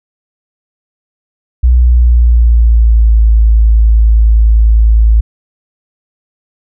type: tone with pitch glide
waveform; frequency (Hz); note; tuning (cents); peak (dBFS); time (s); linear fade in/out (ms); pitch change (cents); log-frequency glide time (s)
sine; 61.3 to 54.93; B1 to A1; -12 to -2; -3; 1.63-5.21; 10; -190; 1.74-3.17
effects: none